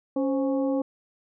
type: harmonic tone with a mistuned harmonic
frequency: 276.4 Hz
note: C#4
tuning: 5 cents flat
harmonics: 1 / 2 / 3 / 4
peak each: -24 / -27 / -38 / -43 dBFS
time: 0.16-0.82 s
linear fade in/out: 5 ms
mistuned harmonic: 2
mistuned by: -81 cents
effects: none